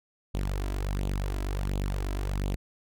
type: tone with flanger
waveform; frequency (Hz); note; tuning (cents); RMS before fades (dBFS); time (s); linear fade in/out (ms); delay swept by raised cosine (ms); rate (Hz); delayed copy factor
sawtooth; 48.36; G1; -23; -30; 0.34-2.56; 10; 0.27 to 3.07; 1.4; +0.65
effects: none